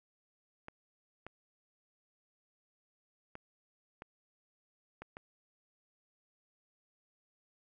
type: clicks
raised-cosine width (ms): 0.5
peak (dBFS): -30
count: 6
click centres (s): 0.684 / 1.266 / 3.354 / 4.021 / 5.02 / 5.169
effects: none